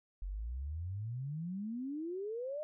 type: exponential sweep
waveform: sine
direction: up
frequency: 44.19 to 622.3 Hz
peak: -37 dBFS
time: 0.22-2.63 s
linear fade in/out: 0 ms
effects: none